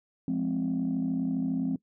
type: chord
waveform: sine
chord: F minor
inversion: none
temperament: just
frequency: 174.61 / 209.5 / 261.9 Hz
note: F3 / Ab3 / C4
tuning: 0 / +15 / +2 cents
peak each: -31 / -32 / -27 dBFS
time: 0.28-1.76 s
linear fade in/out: 2 ms
effects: noise-tail reverb RT60 0.1 s tail -21 dB re dry + tanh soft clip ceiling -21 dBFS